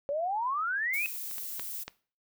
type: exponential sweep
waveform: sine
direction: up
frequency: 550 to 2595 Hz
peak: -28 dBFS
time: 0.09-1.06 s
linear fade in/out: 0 ms
type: noise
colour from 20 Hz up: violet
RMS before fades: -38 dBFS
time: 0.93-1.84 s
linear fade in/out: 10 ms
type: clicks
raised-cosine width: 0.2 ms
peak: -29 / -26 / -20 / -20 dBFS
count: 4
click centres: 1.312 / 1.382 / 1.596 / 1.88 s
effects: noise-tail reverb RT60 0.4 s tail -19 dB re dry

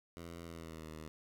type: tone with pitch glide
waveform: 10% pulse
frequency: 84.5 to 78.39 Hz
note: E2 to D#2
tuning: +43 to +13 cents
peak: -38 dBFS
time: 0.17-1.08 s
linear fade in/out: 0 ms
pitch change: -130 cents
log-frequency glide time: 0.44-0.89 s
effects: none

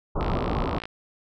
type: low-pass noise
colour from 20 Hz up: pink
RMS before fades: -26 dBFS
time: 0.15-0.79 s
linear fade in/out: 10 ms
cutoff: 1300 Hz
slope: 96 dB/octave
type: click train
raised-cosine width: 0.3 ms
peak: -18 dBFS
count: 37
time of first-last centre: 0.21-0.855 s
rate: 55.8 Hz
effects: none

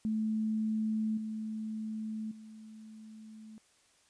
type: tone with level steps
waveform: sine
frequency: 217.9 Hz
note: A3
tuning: 17 cents flat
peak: -29 / -35 / -47 dBFS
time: 0.05-3.58 s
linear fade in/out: 0 ms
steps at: 1.17 / 2.31 s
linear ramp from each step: 5 ms
effects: white hiss -67 dBFS RMS until 4.09 s + resampled to 22050 Hz

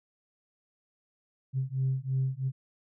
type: beating tone pair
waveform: sine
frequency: 130.81 / 133.81 Hz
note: C3 / C3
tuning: 0 / +39 cents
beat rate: 3 Hz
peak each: -29 dBFS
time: 1.53-2.52 s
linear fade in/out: 50 ms
effects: tanh soft clip ceiling -21 dBFS

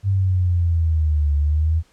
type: exponential two-way sweep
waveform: sine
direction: down then up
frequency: 99.4 to 72 to 82.3 Hz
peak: -15 dBFS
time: 0.03-1.83 s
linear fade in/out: 50 ms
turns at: 1.35 s
effects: pink hiss -58 dBFS RMS until 1.92 s + low-pass 9000 Hz 12 dB/octave

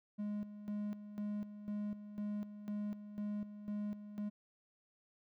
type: tone with tremolo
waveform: triangle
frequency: 207.7 Hz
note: G#3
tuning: in tune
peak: -35 dBFS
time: 0.18-4.3 s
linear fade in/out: 20 ms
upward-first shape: square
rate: 2 Hz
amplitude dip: 70%
effects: none

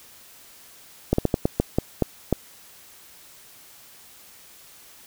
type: slowing click train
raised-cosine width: 2 ms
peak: -5 dBFS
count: 9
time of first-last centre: 1.13-2.327 s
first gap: 54 ms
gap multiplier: 1.28
effects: white hiss -49 dBFS RMS until 5.06 s

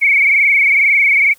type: tone with frequency modulation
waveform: sine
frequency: 2238 Hz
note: C#7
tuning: 16 cents sharp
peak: -8 dBFS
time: 0.01-1.34 s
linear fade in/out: 20 ms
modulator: 22.1 Hz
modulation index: 4.1
effects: white hiss -47 dBFS RMS until 1.38 s + Opus 24 kbps

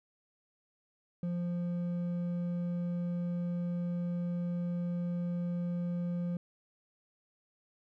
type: tone with hard clipping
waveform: sine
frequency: 174.61 Hz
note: F3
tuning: in tune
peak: -33 dBFS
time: 1.23-6.37 s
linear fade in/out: 2 ms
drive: 5 dB
effects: none

